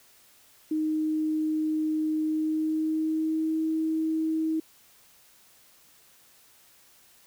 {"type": "tone with pitch glide", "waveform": "sine", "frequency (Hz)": [311.1, 318.2], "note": ["D#4", "D#4"], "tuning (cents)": [0, 39], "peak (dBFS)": -24, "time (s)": [0.71, 4.6], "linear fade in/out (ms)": 5, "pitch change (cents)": 39, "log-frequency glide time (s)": [2.21, 3.62], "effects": ["white hiss -58 dBFS RMS until 7.26 s"]}